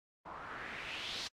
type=noise with low-pass filter sweep; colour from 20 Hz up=white; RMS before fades=-44 dBFS; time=0.25-1.28 s; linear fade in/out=10 ms; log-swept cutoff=970 to 4600 Hz; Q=3.1; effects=AAC 64 kbps